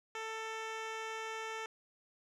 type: tone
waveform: 10% pulse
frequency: 443.8 Hz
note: A4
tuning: 15 cents sharp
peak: -31 dBFS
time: 0.15-1.66 s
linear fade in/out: 2 ms
effects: low-pass 6000 Hz 12 dB/octave